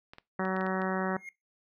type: clicks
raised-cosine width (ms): 0.3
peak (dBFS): -30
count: 7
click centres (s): 0.135 / 0.184 / 0.452 / 0.565 / 0.61 / 0.665 / 0.818
type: harmonic tone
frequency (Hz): 188.3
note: F#3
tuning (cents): +31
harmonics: 1 / 2 / 3 / 4 / 5 / 6 / 7 / 8 / 9 / 10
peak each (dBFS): -32 / -35 / -37 / -38 / -39 / -40 / -40 / -41 / -42 / -42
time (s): 0.39-1.17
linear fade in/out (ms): 5
type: tone with exponential growth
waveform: triangle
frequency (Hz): 2140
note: C7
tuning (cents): +38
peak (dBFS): -35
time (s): 1.1-1.29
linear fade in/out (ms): 2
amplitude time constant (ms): 40
effects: noise-tail reverb RT60 0.2 s tail -20 dB re dry